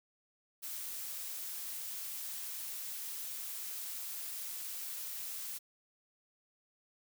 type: noise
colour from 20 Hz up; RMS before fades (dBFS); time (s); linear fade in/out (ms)
blue; -42; 0.62-5.59; 20
effects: none